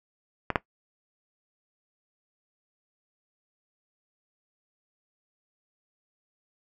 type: clicks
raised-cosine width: 0.5 ms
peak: -11 / -6 dBFS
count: 2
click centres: 0.503 / 0.558 s
effects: noise-tail reverb RT60 0.1 s tail -17 dB re dry